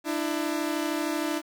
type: tone pair together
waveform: sawtooth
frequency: 298.9 / 331.9 Hz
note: D4 / E4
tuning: +31 / +12 cents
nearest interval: major second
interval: 181 cents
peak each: -25 / -26 dBFS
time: 0.04-1.42 s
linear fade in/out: 50 ms
effects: 9-bit